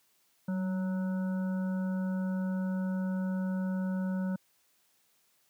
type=harmonic tone with a mistuned harmonic; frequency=185 Hz; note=F#3; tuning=in tune; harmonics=1 / 3 / 5 / 7 / 8; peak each=-29 / -43 / -49 / -55 / -49 dBFS; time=0.48-4.36 s; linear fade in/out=5 ms; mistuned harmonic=1; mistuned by=+34 cents; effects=white hiss -70 dBFS RMS until 5.49 s + high-pass 100 Hz 12 dB/octave